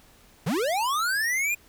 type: linear sweep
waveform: square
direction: up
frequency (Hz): 123.47 to 2475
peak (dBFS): -24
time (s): 0.46-1.55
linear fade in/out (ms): 10
effects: pink hiss -56 dBFS RMS until 1.68 s